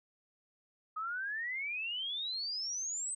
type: exponential sweep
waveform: sine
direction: up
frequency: 1244.5 to 8340 Hz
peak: -35 dBFS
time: 0.96-3.15 s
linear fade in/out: 10 ms
effects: none